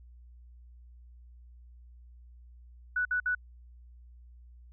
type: tone bursts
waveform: sine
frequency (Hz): 1480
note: F#6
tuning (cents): 0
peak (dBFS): -26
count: 3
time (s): 2.96-3.35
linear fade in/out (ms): 5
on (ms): 92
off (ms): 57
effects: added 60 Hz sine -50 dBFS peak until 4.72 s